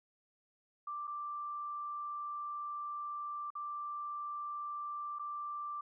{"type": "tone with dropouts", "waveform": "sine", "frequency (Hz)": 1177, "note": "D6", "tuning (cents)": 3, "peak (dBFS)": -38, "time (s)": [0.87, 5.81], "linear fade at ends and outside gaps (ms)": 5, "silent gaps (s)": [[1.072, 1.076], [3.504, 3.552], [5.187, 5.194]], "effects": []}